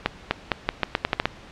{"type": "accelerating click train", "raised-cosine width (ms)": 0.3, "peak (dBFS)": -3, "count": 10, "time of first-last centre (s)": [0.06, 1.256], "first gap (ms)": 250, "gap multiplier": 0.83, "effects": ["pink hiss -45 dBFS RMS until 1.51 s", "low-pass 4000 Hz 12 dB/octave"]}